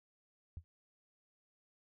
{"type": "tone with exponential decay", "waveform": "sine", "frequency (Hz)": 83.6, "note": "E2", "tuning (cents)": 25, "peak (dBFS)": -38, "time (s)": [0.57, 0.64], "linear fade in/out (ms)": 0, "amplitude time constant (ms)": 15, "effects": []}